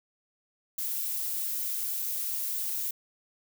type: noise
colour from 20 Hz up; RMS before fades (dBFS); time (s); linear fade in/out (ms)
violet; -32; 0.78-2.91; 5
effects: none